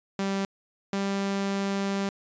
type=tone pair in turn; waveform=sawtooth; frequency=195.7 / 197.29 Hz; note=G3 / G3; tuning=-3 / +11 cents; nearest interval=unison; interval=14 cents; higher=second; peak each=-22 dBFS; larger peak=neither; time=0.19-0.45 / 0.93-2.09 s; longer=second; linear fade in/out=2 ms; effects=resampled to 16000 Hz